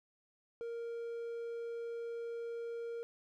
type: tone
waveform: triangle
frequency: 466.2 Hz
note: A#4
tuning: in tune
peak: -37 dBFS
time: 0.61-3.03 s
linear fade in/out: 0 ms
effects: none